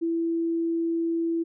sine tone, 332.6 Hz, E4, 16 cents sharp, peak -23 dBFS, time 0.01-1.44 s, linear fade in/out 20 ms, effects none

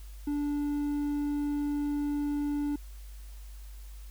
triangle tone, 290.9 Hz, D4, 16 cents flat, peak -26 dBFS, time 0.27-2.76 s, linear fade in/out 5 ms, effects added 50 Hz sine -42 dBFS peak until 4.1 s + white hiss -58 dBFS RMS until 4.1 s

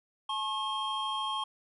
triangle tone cluster, 860 / 1081 / 3210 Hz, A5 / C#6 / G7, -40 / -44 / +40 cents, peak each -35 / -32 / -34 dBFS, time 0.29-1.44 s, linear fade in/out 5 ms, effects resampled to 24000 Hz

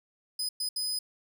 sawtooth tone bursts at uneven times, 5010 Hz, D#8, 11 cents sharp, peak -27 dBFS, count 3, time 0.39-0.49 / 0.6-0.69 / 0.76-0.99 s, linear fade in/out 5 ms, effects none

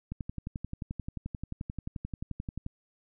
click train, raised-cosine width 5 ms, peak -23 dBFS, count 30, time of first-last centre 0.12-2.664 s, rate 11.4 Hz, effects none

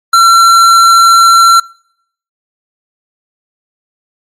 sine tone with hard clipping, 1357 Hz, E6, 50 cents sharp, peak -4 dBFS, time 0.13-1.6 s, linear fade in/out 5 ms, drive 14 dB, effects noise-tail reverb RT60 0.7 s tail -26 dB re dry + MP3 64 kbps

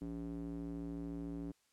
square tone with band-pass filter, 56.8 Hz, A#1, 44 cents flat, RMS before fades -43 dBFS, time 0.01-1.52 s, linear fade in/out 10 ms, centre 260 Hz, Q 3, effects white hiss -75 dBFS RMS until 1.72 s + low-pass 10000 Hz 12 dB/octave

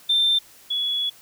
sine tone pair in turn, 3576 / 3384 Hz, A7 / G#7, +27 / +32 cents, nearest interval minor second, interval 95 cents, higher first, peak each -15 / -21 dBFS, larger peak first, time 0.09-0.39 / 0.7-1.1 s, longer second, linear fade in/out 10 ms, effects tanh soft clip ceiling -12 dBFS + white hiss -50 dBFS RMS until 1.21 s

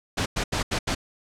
pink noise bursts at uneven times, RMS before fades -25 dBFS, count 5, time 0.17-0.26 / 0.36-0.44 / 0.52-0.63 / 0.71-0.79 / 0.87-0.95 s, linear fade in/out 10 ms, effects low-pass 7000 Hz 12 dB/octave

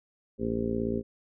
harmonic tone, 57.1 Hz, A#1, 35 cents flat, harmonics 1 / 2 / 3 / 4 / 5 / 6 / 7 / 8 / 9, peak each -40 / -38 / -41 / -31 / -36 / -41 / -32 / -42 / -38 dBFS, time 0.38-1.03 s, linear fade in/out 50 ms, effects none

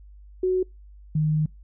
sine tone pair in turn, 370 / 153.91 Hz, F#4 / D#3, 0 / -18 cents, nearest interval octave + minor third, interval 1518 cents, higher first, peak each -19 dBFS, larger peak neither, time 0.43-0.63 / 1.15-1.46 s, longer second, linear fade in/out 5 ms, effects noise-tail reverb RT60 0.2 s tail -26 dB re dry + added 50 Hz sine -44 dBFS peak until 1.63 s

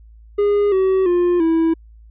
triangle tone with pitch steps, 409.5 / 379.9 / 352.4 / 326.9 Hz, G#4 / F#4 / F4 / E4, -24 / +46 / +16 / -14 cents, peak -11 dBFS, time 0.38-1.74 s, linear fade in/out 10 ms, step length 340 ms, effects added 55 Hz sine -41 dBFS peak until 2.1 s + resampled to 8000 Hz

